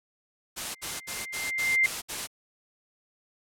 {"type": "noise bursts", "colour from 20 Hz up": "white", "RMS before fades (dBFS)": -33, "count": 7, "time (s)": [0.56, 2.274], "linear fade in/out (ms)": 20, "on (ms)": 190, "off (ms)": 64}
{"type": "tone with exponential growth", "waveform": "sine", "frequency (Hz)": 2093, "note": "C7", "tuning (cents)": 0, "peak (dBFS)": -18, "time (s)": [0.61, 1.86], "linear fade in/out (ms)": 1, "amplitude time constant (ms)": 270}
{"effects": ["low-pass 11000 Hz 12 dB/octave"]}